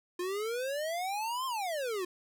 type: exponential two-way sweep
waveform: square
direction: up then down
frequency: 349.2 to 1073 to 349.2 Hz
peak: -33 dBFS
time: 0.19-2.05 s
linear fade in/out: 5 ms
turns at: 1.46 s
effects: none